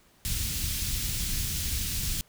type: band-stop noise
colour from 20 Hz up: pink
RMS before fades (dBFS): -30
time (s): 0.25-2.21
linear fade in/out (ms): 0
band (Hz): 130 to 3600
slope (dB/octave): 12
effects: pink hiss -61 dBFS RMS until 2.28 s